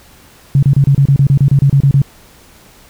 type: tone bursts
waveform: sine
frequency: 138.59 Hz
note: C#3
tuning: in tune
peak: -5 dBFS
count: 14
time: 0.55-2.018 s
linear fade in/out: 2 ms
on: 77 ms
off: 30 ms
effects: pink hiss -43 dBFS RMS until 2.89 s